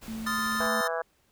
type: noise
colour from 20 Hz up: pink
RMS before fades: -45 dBFS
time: 0.01-0.68 s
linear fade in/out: 20 ms
type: tone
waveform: sine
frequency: 222.1 Hz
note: A3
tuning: 16 cents sharp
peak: -33 dBFS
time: 0.08-0.81 s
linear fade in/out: 0 ms
type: chord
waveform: square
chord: F dominant seventh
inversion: second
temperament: equal with one note detuned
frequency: 1031.5 / 1244.5 / 1396.9 / 1760 Hz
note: C6 / Eb6 / F6 / A6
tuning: -25 / 0 / 0 / 0 cents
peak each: -38 / -32 / -37 / -32 dBFS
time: 0.26-0.88 s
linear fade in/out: 10 ms
type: harmonic tone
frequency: 164.81 Hz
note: E3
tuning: in tune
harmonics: 3 / 4 / 5 / 6 / 7 / 8 / 9 / 10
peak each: -33 / -32 / -38 / -39 / -38 / -40 / -40 / -38 dBFS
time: 0.6-1.02 s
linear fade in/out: 5 ms
effects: pink hiss -68 dBFS RMS until 1.31 s

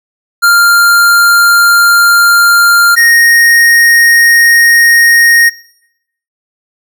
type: tone pair in turn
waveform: square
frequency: 1395 / 1862.1 Hz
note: F6 / A#6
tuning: -2 / -2 cents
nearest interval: perfect fourth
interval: 500 cents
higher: second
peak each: -4 dBFS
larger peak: neither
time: 0.42-2.96 / 2.96-5.5 s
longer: neither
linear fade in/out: 20 ms
effects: noise-tail reverb RT60 0.8 s tail -21 dB re dry

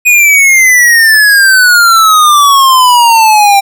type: exponential sweep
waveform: square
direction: down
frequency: 2493 to 784 Hz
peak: -3 dBFS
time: 0.05-3.61 s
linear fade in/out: 20 ms
effects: none

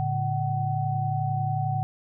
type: tone cluster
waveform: sine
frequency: 112.3 / 143.5 / 754 Hz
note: A2 / D3 / F#5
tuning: +36 / -40 / +32 cents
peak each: -28 dBFS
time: 0-1.83 s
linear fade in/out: 0 ms
effects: none

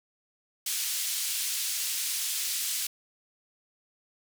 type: band-pass noise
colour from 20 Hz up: white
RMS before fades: -31 dBFS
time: 0.66-2.87 s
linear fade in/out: 5 ms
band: 2900 to 12000 Hz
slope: 12 dB/octave
effects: none

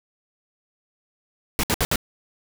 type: noise bursts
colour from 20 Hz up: pink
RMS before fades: -21 dBFS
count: 4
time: 1.59-1.958 s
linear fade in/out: 0 ms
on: 44 ms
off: 64 ms
effects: none

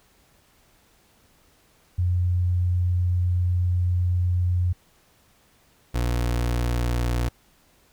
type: tone pair in turn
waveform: sine / 30% pulse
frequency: 89.2 / 59.76 Hz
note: F2 / A#1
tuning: +37 / +44 cents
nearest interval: perfect fifth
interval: 693 cents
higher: first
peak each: -19 dBFS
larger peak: neither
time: 1.98-4.73 / 5.94-7.29 s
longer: first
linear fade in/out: 10 ms
effects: pink hiss -60 dBFS RMS until 7.92 s

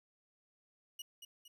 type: tone with echo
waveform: sawtooth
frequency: 2900 Hz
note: F#7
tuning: 35 cents flat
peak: -40 dBFS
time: 0.99-1.02 s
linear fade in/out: 5 ms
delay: 230 ms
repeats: 2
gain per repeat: -6 dB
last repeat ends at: 1.48 s
effects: none

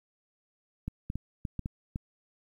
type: clicks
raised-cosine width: 5 ms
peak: -21 dBFS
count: 7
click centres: 0.88 / 1.101 / 1.156 / 1.452 / 1.593 / 1.659 / 1.959 s
effects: 10-bit

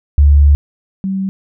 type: tone pair in turn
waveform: sine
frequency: 72 / 192.22 Hz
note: D2 / G3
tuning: -34 / -34 cents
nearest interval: octave + perfect fourth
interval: 1700 cents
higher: second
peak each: -4 / -15 dBFS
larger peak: first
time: 0.18-0.55 / 1.04-1.29 s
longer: first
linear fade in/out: 0 ms
effects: none

